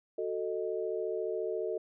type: chord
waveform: sine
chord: D# diminished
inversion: first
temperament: equal with one note detuned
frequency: 370 / 444.3 / 622.3 Hz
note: F#4 / A4 / D#5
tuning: 0 / +17 / 0 cents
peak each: -36 / -34 / -38 dBFS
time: 0.18-1.78 s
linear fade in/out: 5 ms
effects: none